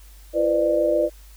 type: tone cluster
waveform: sine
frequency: 337.5 / 492.2 / 519 / 598 Hz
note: E4 / B4 / C5 / D5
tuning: +41 / -6 / -14 / +31 cents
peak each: -24 / -24 / -28 / -19 dBFS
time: 0.33-1.1 s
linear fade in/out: 50 ms
effects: added 50 Hz sine -43 dBFS peak until 1.36 s + white hiss -53 dBFS RMS until 1.36 s

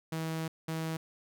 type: tone bursts at uneven times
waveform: sawtooth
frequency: 161.1 Hz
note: E3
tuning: 39 cents flat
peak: -29 dBFS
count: 2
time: 0.12-0.48 / 0.68-0.97 s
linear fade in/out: 5 ms
effects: none

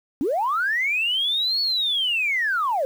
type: linear two-way sweep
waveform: sine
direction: up then down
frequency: 242.9 to 4435 to 502 Hz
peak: -19 dBFS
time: 0.21-2.85 s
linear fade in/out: 0 ms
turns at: 1.61 s
effects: tanh soft clip ceiling -15 dBFS + 8-bit

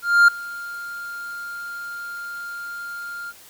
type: tone with ADSR envelope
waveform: triangle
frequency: 1400 Hz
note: F6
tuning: 4 cents sharp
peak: -6 dBFS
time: 0.02-3.33 s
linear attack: 260 ms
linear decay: 6 ms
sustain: -22 dB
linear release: 40 ms
effects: white hiss -47 dBFS RMS until 3.49 s

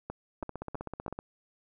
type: two click trains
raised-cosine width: 1 ms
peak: -23 / -22 dBFS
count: 13 / 4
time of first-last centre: 0.43-1.189 / 0.1-1.08 s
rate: 15.8 / 3.06 Hz
effects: none

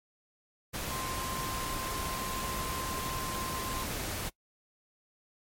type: tone in noise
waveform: sine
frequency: 1046.5 Hz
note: C6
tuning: in tune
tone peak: -38 dBFS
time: 0.9-3.85 s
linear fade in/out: 20 ms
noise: pink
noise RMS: -36 dBFS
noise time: 0.73-4.3 s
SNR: -5 dB
effects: noise-tail reverb RT60 0.1 s tail -22 dB re dry + MP3 64 kbps

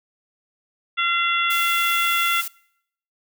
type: harmonic tone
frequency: 685 Hz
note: F5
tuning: 34 cents flat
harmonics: 2 / 3 / 4 / 5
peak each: -22 / -24 / -25 / -26 dBFS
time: 0.97-2.42 s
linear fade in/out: 20 ms
type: noise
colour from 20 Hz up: blue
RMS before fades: -30 dBFS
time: 1.5-2.48 s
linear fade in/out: 5 ms
effects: noise-tail reverb RT60 0.7 s tail -23 dB re dry

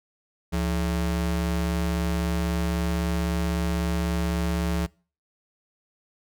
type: ring-modulated tone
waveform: square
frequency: 123.47 Hz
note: B2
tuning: in tune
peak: -21 dBFS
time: 0.52-4.87 s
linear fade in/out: 20 ms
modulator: 51.9 Hz
effects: noise-tail reverb RT60 0.4 s tail -25 dB re dry

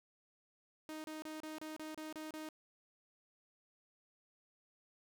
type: tone bursts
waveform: sawtooth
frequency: 311.1 Hz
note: D#4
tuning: in tune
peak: -40 dBFS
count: 9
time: 0.89-2.488 s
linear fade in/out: 0 ms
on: 150 ms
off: 31 ms
effects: none

